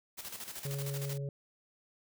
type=noise with tremolo; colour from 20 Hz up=white; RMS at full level=-42 dBFS; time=0.17-1.18 s; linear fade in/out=20 ms; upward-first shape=square; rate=13 Hz; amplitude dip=60%
type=harmonic tone; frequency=139.6 Hz; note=C#3; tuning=13 cents sharp; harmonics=1 / 3 / 4; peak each=-35 / -45 / -47 dBFS; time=0.65-1.29 s; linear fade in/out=2 ms
effects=none